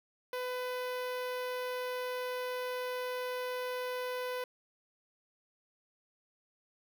sawtooth tone with notch filter, 501 Hz, B4, 25 cents sharp, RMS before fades -37 dBFS, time 0.33-4.44 s, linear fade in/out 2 ms, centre 7500 Hz, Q 0.91, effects none

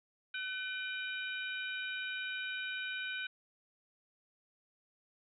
harmonic tone with a mistuned harmonic, 756 Hz, F#5, 37 cents sharp, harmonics 2 / 3 / 4 / 5, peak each -39 / -43 / -45 / -47 dBFS, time 0.34-3.27 s, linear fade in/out 5 ms, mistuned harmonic 3, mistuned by +96 cents, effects none

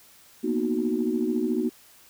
sine chord, B major seventh, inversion third, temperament equal, 233.1 / 246.9 / 311.1 / 370 Hz, A#3 / B3 / D#4 / F#4, 0 / 0 / 0 / 0 cents, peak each -28 dBFS, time 0.43-1.7 s, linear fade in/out 20 ms, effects tanh soft clip ceiling -12 dBFS + white hiss -54 dBFS RMS until 2.09 s

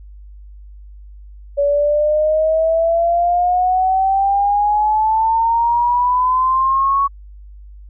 sine exponential sweep, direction up, 566 to 1118 Hz, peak -12 dBFS, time 1.57-7.08 s, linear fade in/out 20 ms, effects added 50 Hz sine -35 dBFS peak until 7.89 s

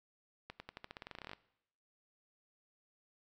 accelerating click train, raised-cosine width 0.3 ms, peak -29 dBFS, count 18, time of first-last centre 0.5-1.333 s, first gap 100 ms, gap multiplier 0.9, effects noise-tail reverb RT60 0.8 s tail -20 dB re dry

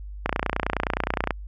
click train, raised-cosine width 0.5 ms, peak -7 dBFS, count 32, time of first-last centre 0.26-1.307 s, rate 29.6 Hz, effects added 50 Hz sine -34 dBFS peak until 1.47 s

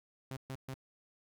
sawtooth tone bursts, 132.5 Hz, C3, 22 cents sharp, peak -36 dBFS, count 3, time 0.31-0.741 s, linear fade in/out 2 ms, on 57 ms, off 130 ms, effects none

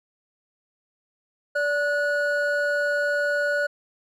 triangle tone pair together, 580.2 / 1462 Hz, D5 / F#6, -21 / -21 cents, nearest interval octave + major third, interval 1600 cents, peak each -22 dBFS, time 1.55-3.67 s, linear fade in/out 10 ms, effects none

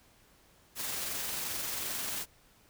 white noise with amplitude modulation, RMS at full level -35 dBFS, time 0.75-2.26 s, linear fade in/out 50 ms, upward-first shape sine, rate 22.6 Hz, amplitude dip 25%, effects pink hiss -63 dBFS RMS until 2.69 s

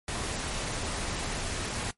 pink noise, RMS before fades -33 dBFS, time 0.08-1.91 s, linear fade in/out 2 ms, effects noise-tail reverb RT60 0.1 s tail -17 dB re dry + MP3 48 kbps

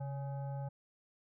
sine tone with frequency modulation, 136.5 Hz, C#3, 26 cents flat, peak -37 dBFS, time 0-0.69 s, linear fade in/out 10 ms, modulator 697 Hz, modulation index 0.54, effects none

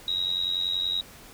sine tone with amplitude modulation, 3821 Hz, A#7, 42 cents sharp, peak -21 dBFS, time 0.08-1.01 s, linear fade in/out 2 ms, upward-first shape sine, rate 90.6 Hz, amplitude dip 80%, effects pink hiss -48 dBFS RMS until 1.33 s

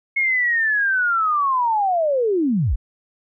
sine linear sweep, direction down, 2180 to 34.65 Hz, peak -16 dBFS, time 0.16-2.76 s, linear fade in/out 10 ms, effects none

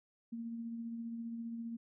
sine tone with tremolo, 231.1 Hz, A#3, 15 cents flat, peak -38 dBFS, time 0.32-1.77 s, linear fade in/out 10 ms, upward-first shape sine, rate 15 Hz, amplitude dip 30%, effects none

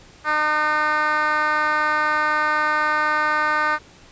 10% pulse tone with band-pass filter, 304 Hz, D#4, 40 cents flat, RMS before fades -20 dBFS, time 0.24-3.79 s, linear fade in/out 50 ms, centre 1400 Hz, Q 1.9, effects pink hiss -48 dBFS RMS until 4.11 s + resampled to 16000 Hz

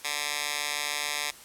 10% pulse tone with high-pass filter, 146.83 Hz, D3, in tune, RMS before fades -31 dBFS, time 0.04-1.31 s, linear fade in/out 10 ms, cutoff 1900 Hz, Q 0.65, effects white hiss -49 dBFS RMS until 1.44 s + low-pass 12000 Hz 12 dB/octave

